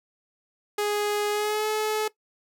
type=tone with pitch glide; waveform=sawtooth; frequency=415.3 to 429.9 Hz; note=G#4 to A4; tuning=0 to -40 cents; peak=-20 dBFS; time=0.78-2.08 s; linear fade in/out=5 ms; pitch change=+60 cents; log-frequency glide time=1.3-1.67 s; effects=noise-tail reverb RT60 0.1 s tail -18 dB re dry